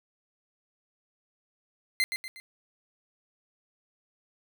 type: tone with echo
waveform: 30% pulse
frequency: 2076 Hz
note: C7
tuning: 14 cents flat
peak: -20 dBFS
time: 2-2.04 s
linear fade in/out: 0 ms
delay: 120 ms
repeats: 3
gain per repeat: -7 dB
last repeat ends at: 2.4 s
effects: none